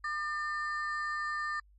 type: ring-modulated tone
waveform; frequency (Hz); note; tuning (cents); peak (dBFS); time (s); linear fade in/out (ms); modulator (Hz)
triangle; 1500; F#6; +23; -27; 0.04-1.6; 5; 297
effects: added 50 Hz sine -58 dBFS peak until 1.78 s + MP3 32 kbps